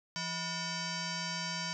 sine tone with frequency modulation, 2253 Hz, C#7, 28 cents sharp, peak -34 dBFS, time 0.16-1.73 s, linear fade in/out 0 ms, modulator 808 Hz, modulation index 4.7, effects none

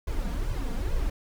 brown noise with flanger, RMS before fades -28 dBFS, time 0.07-1.1 s, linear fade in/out 5 ms, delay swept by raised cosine 1.9 to 4.3 ms, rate 2.3 Hz, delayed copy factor +0.85, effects none

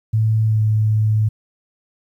sine tone with pitch glide, 110 to 108.11 Hz, A2 to A2, 0 to -30 cents, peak -13 dBFS, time 0.13-1.29 s, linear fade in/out 10 ms, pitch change -30 cents, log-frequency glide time 0.45-0.61 s, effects 9-bit

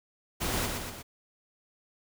pink noise with echo, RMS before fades -31 dBFS, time 0.4-0.67 s, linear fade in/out 20 ms, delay 120 ms, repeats 3, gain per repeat -4 dB, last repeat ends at 1.03 s, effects none

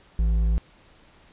triangle tone with hard clipping, 55 Hz, A1, in tune, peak -20 dBFS, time 0.19-0.58 s, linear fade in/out 0 ms, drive 9 dB, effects pink hiss -55 dBFS RMS until 1.32 s + resampled to 8000 Hz

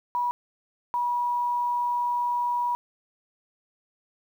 sine tone pair in turn, 971 / 967.6 Hz, B5 / B5, -30 / -36 cents, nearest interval unison, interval 6 cents, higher first, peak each -23 dBFS, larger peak neither, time 0.15-0.31 / 0.94-2.75 s, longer second, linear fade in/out 0 ms, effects 9-bit

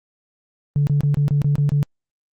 sine tone bursts, 144.3 Hz, D3, 30 cents flat, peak -13 dBFS, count 8, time 0.76-1.829 s, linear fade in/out 0 ms, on 110 ms, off 27 ms, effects tanh soft clip ceiling -11 dBFS + Opus 32 kbps

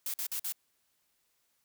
blue noise bursts, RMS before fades -35 dBFS, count 4, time 0.06-0.523 s, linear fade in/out 2 ms, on 79 ms, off 49 ms, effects white hiss -75 dBFS RMS until 1.64 s

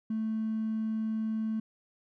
triangle tone with hard clipping, 220 Hz, A3, in tune, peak -29 dBFS, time 0.1-1.6 s, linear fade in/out 5 ms, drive 3 dB, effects none

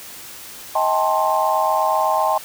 sine chord, A half-diminished seventh, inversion second, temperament just, 633.6 / 792 / 880 / 1056 Hz, Eb5 / G5 / A5 / C6, +31 / +18 / 0 / +16 cents, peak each -21 dBFS, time 0.75-2.38 s, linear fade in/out 5 ms, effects white hiss -37 dBFS RMS until 2.44 s

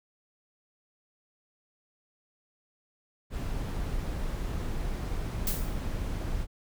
brown noise, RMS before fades -32 dBFS, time 3.3-6.47 s, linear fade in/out 50 ms
blue noise with exponential decay, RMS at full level -29 dBFS, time 5.47-5.82 s, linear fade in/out 2 ms, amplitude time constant 76 ms
effects none

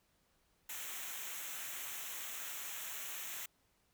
white noise with comb filter, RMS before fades -44 dBFS, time 0.69-3.46 s, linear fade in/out 5 ms, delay 0.21 ms, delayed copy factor -0.7, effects pink hiss -75 dBFS RMS until 3.93 s

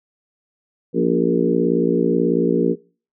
harmonic tone with a mistuned harmonic, 58.27 Hz, A#1, in tune, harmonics 3 / 4 / 5 / 6 / 7 / 8, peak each -22 / -22 / -22 / -22 / -22 / -22 dBFS, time 0.93-2.76 s, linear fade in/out 50 ms, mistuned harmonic 5, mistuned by -38 cents, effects noise-tail reverb RT60 0.4 s tail -23 dB re dry

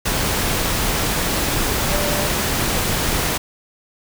sine tone in noise, 587.3 Hz, D5, in tune, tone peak -25 dBFS, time 1.91-2.28 s, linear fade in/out 10 ms, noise pink, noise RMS -20 dBFS, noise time 0.05-3.38 s, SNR -8 dB, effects none

